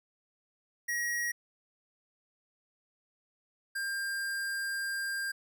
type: tone pair in turn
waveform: square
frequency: 1900 / 1597.7 Hz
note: A#6 / G6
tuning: +33 / +33 cents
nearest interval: minor third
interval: 300 cents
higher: first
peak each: -31 / -33 dBFS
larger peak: first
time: 0.88-1.32 / 3.75-5.32 s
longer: second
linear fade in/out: 10 ms
effects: none